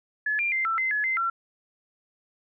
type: tone with pitch steps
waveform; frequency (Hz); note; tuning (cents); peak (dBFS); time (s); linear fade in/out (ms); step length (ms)
sine; 1711 / 2386 / 2087 / 1335 / 2066 / 1701 / 2073 / 1358; A6 / D7 / C7 / E6 / C7 / G#6 / C7 / F6; -49 / +27 / -5 / +22 / -22 / +41 / -17 / -49; -23; 0.26-1.3; 5; 130
effects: none